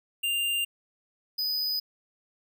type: tone pair in turn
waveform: square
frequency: 2794 / 4988 Hz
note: F7 / D#8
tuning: 0 / +3 cents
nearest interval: minor seventh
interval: 1003 cents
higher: second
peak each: -26 / -27 dBFS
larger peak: first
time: 0.23-0.65 / 1.38-1.8 s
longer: neither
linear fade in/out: 10 ms
effects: none